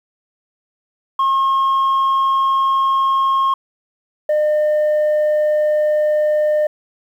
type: tone pair in turn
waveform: sine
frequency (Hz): 1078 / 605.2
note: C#6 / D#5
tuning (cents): -49 / -48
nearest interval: minor seventh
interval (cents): 999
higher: first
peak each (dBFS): -10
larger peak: neither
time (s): 1.19-3.54 / 4.29-6.67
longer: second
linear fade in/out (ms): 5
effects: tanh soft clip ceiling -12 dBFS + 8-bit